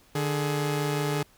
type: tone pair together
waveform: sawtooth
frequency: 149.02 / 421.5 Hz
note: D3 / G#4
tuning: +26 / +26 cents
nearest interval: octave + tritone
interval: 1800 cents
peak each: -23 / -26 dBFS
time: 0.15-1.23 s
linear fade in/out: 5 ms
effects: pink hiss -59 dBFS RMS until 1.37 s